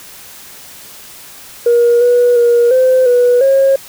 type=tone with pitch steps; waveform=sine; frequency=475.1 / 486.5 / 475.5 / 515 / 489.5 / 542 Hz; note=A#4 / B4 / A#4 / C5 / B4 / C#5; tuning=+33 / -26 / +34 / -28 / -15 / -39 cents; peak=-5 dBFS; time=1.66-3.76 s; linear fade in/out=5 ms; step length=350 ms; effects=tanh soft clip ceiling -3 dBFS + white hiss -35 dBFS RMS until 3.88 s